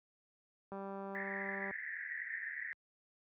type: click train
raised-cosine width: 1 ms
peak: -32 dBFS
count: 195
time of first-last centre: 0.72-1.71 s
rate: 196 Hz
type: band-pass noise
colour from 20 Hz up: pink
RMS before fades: -43 dBFS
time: 1.15-2.73 s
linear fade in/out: 0 ms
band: 1700 to 2000 Hz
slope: 96 dB/octave
effects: high-pass 60 Hz 12 dB/octave